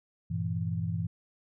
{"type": "chord", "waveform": "sine", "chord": "E diminished", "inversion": "first", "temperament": "equal", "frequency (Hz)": [98, 116.54, 164.81], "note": ["G2", "Bb2", "E3"], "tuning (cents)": [0, 0, 0], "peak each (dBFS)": [-33, -35, -32], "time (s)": [0.3, 1.07], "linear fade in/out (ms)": 10, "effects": []}